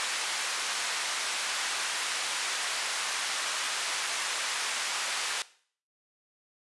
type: band-pass noise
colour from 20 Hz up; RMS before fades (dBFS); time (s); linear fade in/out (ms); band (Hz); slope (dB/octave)
pink; -32; 0-5.42; 0; 1200 to 9600; 12
effects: noise-tail reverb RT60 0.5 s tail -18 dB re dry + resampled to 24000 Hz